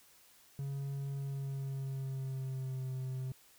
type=tone with pitch glide; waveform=triangle; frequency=138.59 to 130.06 Hz; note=C#3 to C3; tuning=0 to -10 cents; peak=-34 dBFS; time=0.59-3.32 s; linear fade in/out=2 ms; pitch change=-110 cents; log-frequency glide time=1.17-2.89 s; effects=white hiss -63 dBFS RMS until 3.58 s